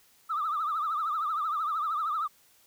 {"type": "tone with vibrato", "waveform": "sine", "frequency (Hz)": 1244.5, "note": "D#6", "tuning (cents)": 0, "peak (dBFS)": -26, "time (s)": [0.29, 2.28], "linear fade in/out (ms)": 20, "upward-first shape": "triangle", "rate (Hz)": 13, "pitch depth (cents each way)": 140, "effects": ["tanh soft clip ceiling -23 dBFS", "white hiss -62 dBFS RMS until 2.66 s"]}